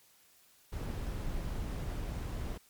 brown noise, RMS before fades -37 dBFS, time 0.72-2.58 s, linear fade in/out 10 ms, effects white hiss -64 dBFS RMS until 2.69 s + MP3 96 kbps

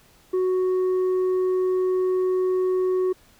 triangle tone with tanh clipping, 370 Hz, F#4, in tune, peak -20 dBFS, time 0.33-3.13 s, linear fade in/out 10 ms, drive 8 dB, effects pink hiss -56 dBFS RMS until 3.39 s

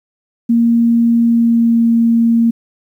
sine tone with pitch glide, 233.1 to 231.1 Hz, A#3 to A#3, 0 to -15 cents, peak -8 dBFS, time 0.49-2.51 s, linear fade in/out 10 ms, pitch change -15 cents, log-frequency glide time 1.23-1.87 s, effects 8-bit

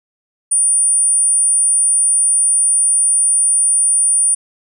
sine tone, 9360 Hz, D9, 7 cents flat, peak -10 dBFS, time 0.51-4.35 s, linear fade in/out 10 ms, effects none

